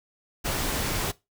pink noise, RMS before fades -28 dBFS, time 0.44-1.12 s, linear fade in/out 20 ms, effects noise-tail reverb RT60 0.2 s tail -18 dB re dry

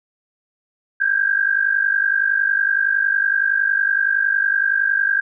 sine tone pair together, 1572.2 / 1623 Hz, G6 / G#6, +5 / -40 cents, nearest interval minor second, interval 55 cents, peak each -18 dBFS, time 1-5.21 s, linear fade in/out 10 ms, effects none

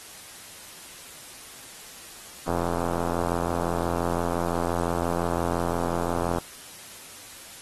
click train, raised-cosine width 1 ms, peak -13 dBFS, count 336, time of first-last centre 2.48-6.384 s, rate 85.8 Hz, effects white hiss -44 dBFS RMS until 7.61 s + AAC 32 kbps

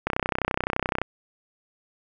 click train, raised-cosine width 0.5 ms, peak -8 dBFS, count 31, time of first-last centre 0.07-1.016 s, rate 31.7 Hz, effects none

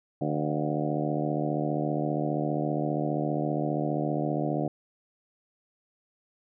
harmonic tone with a mistuned harmonic, 75 Hz, D2, 37 cents sharp, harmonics 2 / 3 / 4 / 5 / 6 / 7 / 8 / 9 / 10, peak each -31 / -35 / -31 / -36 / -39 / -37 / -35 / -36 / -41 dBFS, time 0.21-4.68 s, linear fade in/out 5 ms, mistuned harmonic 9, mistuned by +72 cents, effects none

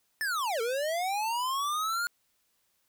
square linear two-way sweep, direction down then up, 1795 to 440 to 1440 Hz, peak -29 dBFS, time 0.21-2.07 s, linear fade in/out 0 ms, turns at 0.61 s, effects white hiss -73 dBFS RMS until 2.88 s

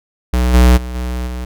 square tone with level steps, 61.74 Hz, B1, in tune, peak -12 / -6 / -23 / -19 / -22 dBFS, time 0.33-1.45 s, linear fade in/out 5 ms, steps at 0.53 / 0.76 / 0.94 / 1.26 s, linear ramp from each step 20 ms, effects none

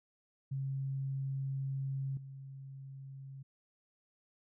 sine tone with level steps, 135.6 Hz, C#3, 38 cents flat, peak -34 / -45 dBFS, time 0.51-3.43 s, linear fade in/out 10 ms, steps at 2.17 s, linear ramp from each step 2 ms, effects none

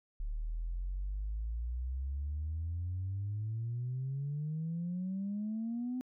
sine exponential sweep, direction up, 36 to 256.4 Hz, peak -33 dBFS, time 0.2-6.01 s, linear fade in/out 0 ms, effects tanh soft clip ceiling -30 dBFS

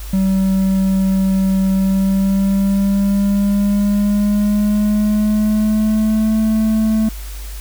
triangle tone with pitch glide, 191.5 to 218.7 Hz, G3 to A3, -40 to -10 cents, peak -10 dBFS, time 0.13-7.09 s, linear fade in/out 5 ms, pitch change +230 cents, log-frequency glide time 1.73-6.39 s, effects added 50 Hz sine -26 dBFS peak until 7.6 s + white hiss -37 dBFS RMS until 7.6 s

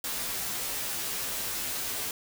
white noise with comb filter, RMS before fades -33 dBFS, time 0.04-2.11 s, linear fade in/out 2 ms, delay 13 ms, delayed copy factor -0.7, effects none

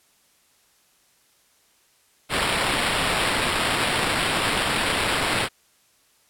white noise with sample-and-hold, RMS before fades -23 dBFS, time 2.29-5.49 s, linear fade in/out 50 ms, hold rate 6300 Hz, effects white hiss -61 dBFS RMS until 6.29 s + low-pass 12000 Hz 12 dB/octave

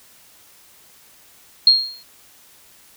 sine tone with exponential decay, 4244 Hz, C8, 24 cents sharp, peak -5 dBFS, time 1.67-2.03 s, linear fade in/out 2 ms, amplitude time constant 77 ms, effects white hiss -50 dBFS RMS until 2.96 s

